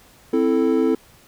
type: chord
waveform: triangle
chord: A minor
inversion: first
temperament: equal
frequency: 261.6 / 329.6 / 440 Hz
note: C4 / E4 / A4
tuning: 0 / 0 / 0 cents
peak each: -18 dBFS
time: 0.33-0.95 s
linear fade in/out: 5 ms
effects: pink hiss -51 dBFS RMS until 1.27 s

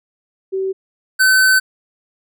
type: tone pair in turn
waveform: sine / square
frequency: 382.8 / 1524.1 Hz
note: G4 / G6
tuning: -41 / -49 cents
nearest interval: 2 octaves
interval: 2392 cents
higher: second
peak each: -17 / -10 dBFS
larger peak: second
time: 0.52-0.73 / 1.19-1.6 s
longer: second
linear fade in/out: 20 ms
effects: none

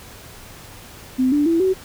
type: tone with pitch steps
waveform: sine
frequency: 257.5 / 292.4 / 332 / 377 Hz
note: C4 / D4 / E4 / F#4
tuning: -28 / -7 / +12 / +32 cents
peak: -14 dBFS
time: 1.18-1.74 s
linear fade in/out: 20 ms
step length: 140 ms
effects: added 100 Hz sine -49 dBFS peak until 1.84 s + pink hiss -41 dBFS RMS until 1.84 s

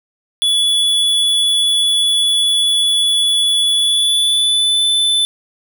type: tone with pitch glide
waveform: square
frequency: 3419 to 3515 Hz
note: G#7 to A7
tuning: +50 to -2 cents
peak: -12 dBFS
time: 0.42-5.25 s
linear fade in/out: 0 ms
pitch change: +48 cents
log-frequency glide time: 3.75-4.86 s
effects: none

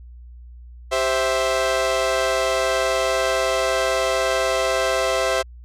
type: chord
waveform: sawtooth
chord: C major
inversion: second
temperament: equal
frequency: 392 / 523.3 / 659.3 Hz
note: G4 / C5 / E5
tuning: 0 / 0 / 0 cents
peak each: -23 / -18 / -18 dBFS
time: 0.91-5.43 s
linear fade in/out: 20 ms
effects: added 60 Hz sine -38 dBFS peak until 5.64 s + low-pass 9000 Hz 12 dB/octave

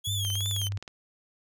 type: tone with vibrato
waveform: sawtooth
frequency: 3300 Hz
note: G#7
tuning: 12 cents flat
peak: -27 dBFS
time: 0.04-0.69 s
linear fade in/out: 20 ms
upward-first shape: triangle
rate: 2.8 Hz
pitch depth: 140 cents each way
type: tone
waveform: sine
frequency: 100.3 Hz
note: G2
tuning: 40 cents sharp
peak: -29 dBFS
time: 0.07-0.78 s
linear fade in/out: 5 ms
type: click train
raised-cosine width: 0.2 ms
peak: -24 dBFS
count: 13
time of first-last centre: 0.25-0.878 s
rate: 19.1 Hz
effects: none

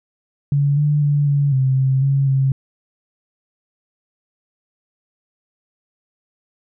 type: tone with pitch steps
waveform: sine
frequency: 142.3 / 147.8 / 145 / 142.4 / 132 / 132.9 / 137.7 / 134.6 Hz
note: C#3 / D3 / D3 / C#3 / C3 / C3 / C#3 / C3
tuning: +46 / +11 / -22 / +47 / +16 / +27 / -11 / +49 cents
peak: -13 dBFS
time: 0.52-2.52 s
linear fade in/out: 2 ms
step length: 250 ms
effects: none

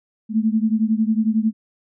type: beating tone pair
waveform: sine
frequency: 215.9 / 226.9 Hz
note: A3 / A#3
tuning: -33 / -47 cents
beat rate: 11 Hz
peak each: -18 / -20 dBFS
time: 0.29-1.53 s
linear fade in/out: 50 ms
effects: none

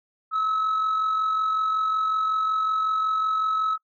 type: tone with amplitude modulation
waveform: sine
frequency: 1292 Hz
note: E6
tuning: 35 cents flat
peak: -17 dBFS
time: 0.31-3.78 s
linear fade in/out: 50 ms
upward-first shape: sine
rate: 45.4 Hz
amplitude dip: 45%
effects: noise-tail reverb RT60 0.1 s tail -26 dB re dry + tanh soft clip ceiling -19 dBFS

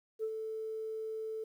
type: tone with ADSR envelope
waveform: sine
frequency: 440 Hz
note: A4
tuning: in tune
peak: -30 dBFS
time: 0.19-1.44 s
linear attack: 43 ms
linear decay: 63 ms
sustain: -6 dB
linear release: 5 ms
effects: tanh soft clip ceiling -28 dBFS + 11-bit

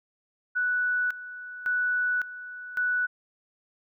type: tone with tremolo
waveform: sine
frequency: 1480 Hz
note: F#6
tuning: in tune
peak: -23 dBFS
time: 0.55-3.07 s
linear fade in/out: 20 ms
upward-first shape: square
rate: 0.9 Hz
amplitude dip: 80%
effects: none

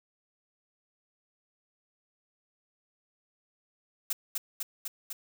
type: noise with echo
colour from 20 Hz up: blue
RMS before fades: -30 dBFS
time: 4.1-4.13 s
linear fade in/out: 5 ms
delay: 250 ms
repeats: 4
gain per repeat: -2 dB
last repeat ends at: 5.13 s
effects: none

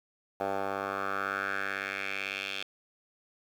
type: tone with band-pass filter sweep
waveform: 10% pulse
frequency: 98 Hz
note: G2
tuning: in tune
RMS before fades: -34 dBFS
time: 0.4-2.63 s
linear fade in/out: 5 ms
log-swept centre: 790 to 3100 Hz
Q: 3.2
effects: 9-bit

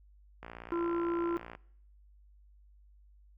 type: click train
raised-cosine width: 0.5 ms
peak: -29 dBFS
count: 66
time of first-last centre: 0.43-1.551 s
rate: 58 Hz
type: harmonic tone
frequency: 340.6 Hz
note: F4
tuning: 43 cents flat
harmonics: 1 / 3 / 4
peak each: -30 / -40 / -42 dBFS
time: 0.72-1.37 s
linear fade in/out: 0 ms
effects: noise-tail reverb RT60 0.7 s tail -24 dB re dry + added 50 Hz sine -57 dBFS peak until 3.37 s

